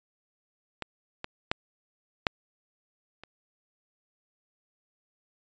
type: clicks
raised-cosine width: 0.3 ms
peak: -17 / -18 / -9 / -6 / -28 dBFS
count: 5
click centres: 0.823 / 1.244 / 1.515 / 2.268 / 3.236 s
effects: resampled to 16000 Hz